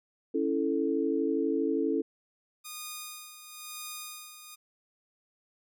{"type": "chord", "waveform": "sine", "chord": "A major", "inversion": "first", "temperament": "equal", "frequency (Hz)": [277.2, 329.6, 440], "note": ["C#4", "E4", "A4"], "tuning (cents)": [0, 0, 0], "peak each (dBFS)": -30, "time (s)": [0.34, 2.02], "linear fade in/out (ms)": 10}
{"type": "tone with tremolo", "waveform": "5% pulse", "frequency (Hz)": 1229, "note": "D#6", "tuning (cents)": -22, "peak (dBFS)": -26, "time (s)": [2.64, 4.56], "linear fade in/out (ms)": 20, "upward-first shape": "sine", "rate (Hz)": 1, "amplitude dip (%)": 65}
{"effects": []}